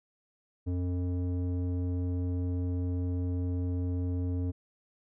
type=tone with low-pass filter; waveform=square; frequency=89.5 Hz; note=F2; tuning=43 cents sharp; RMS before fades=-31 dBFS; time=0.66-4.52 s; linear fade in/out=20 ms; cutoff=350 Hz; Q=1.5; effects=none

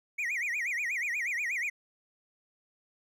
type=tone with vibrato; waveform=triangle; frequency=2145 Hz; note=C7; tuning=42 cents sharp; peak=-28 dBFS; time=0.18-1.7 s; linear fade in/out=10 ms; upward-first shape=sine; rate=8.3 Hz; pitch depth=250 cents each way; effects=none

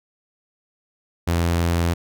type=tone; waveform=sawtooth; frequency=85.1 Hz; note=F2; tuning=44 cents flat; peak=-14 dBFS; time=1.27-1.94 s; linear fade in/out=10 ms; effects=none

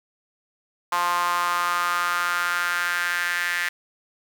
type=tone with high-pass filter sweep; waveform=sawtooth; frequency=175.3 Hz; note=F3; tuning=7 cents sharp; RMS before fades=-24 dBFS; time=0.92-3.69 s; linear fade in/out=5 ms; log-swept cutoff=1000 to 1800 Hz; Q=4.8; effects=none

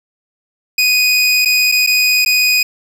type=tone with dropouts; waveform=25% pulse; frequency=2489 Hz; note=D#7; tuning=in tune; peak=-6 dBFS; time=0.78-2.63 s; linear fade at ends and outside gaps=5 ms; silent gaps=1.45-1.456 / 1.717-1.721 / 1.865-1.872 / 2.249-2.26 s; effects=none

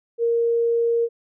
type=tone; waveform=sine; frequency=466.2 Hz; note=A#4; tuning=in tune; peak=-17 dBFS; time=0.18-1.09 s; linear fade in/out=50 ms; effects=none

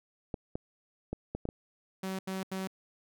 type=clicks; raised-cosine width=2 ms; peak=-21 dBFS; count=6; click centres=0.342 / 0.555 / 1.13 / 1.35 / 1.454 / 1.489 s
type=tone bursts; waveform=sawtooth; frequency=189.8 Hz; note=F#3; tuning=44 cents sharp; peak=-30 dBFS; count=3; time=2.03-2.674 s; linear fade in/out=5 ms; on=160 ms; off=82 ms
effects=none

